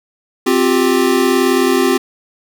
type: chord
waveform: square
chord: C suspended fourth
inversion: none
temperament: equal with one note detuned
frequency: 261.6 / 353.3 / 392 Hz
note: C4 / F4 / G4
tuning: 0 / +20 / 0 cents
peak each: -16 dBFS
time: 0.46-1.98 s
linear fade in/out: 10 ms
effects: none